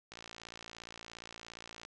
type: click train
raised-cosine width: 0.2 ms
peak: -29 dBFS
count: 100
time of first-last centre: 0.12-1.851 s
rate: 57.2 Hz
effects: resampled to 22050 Hz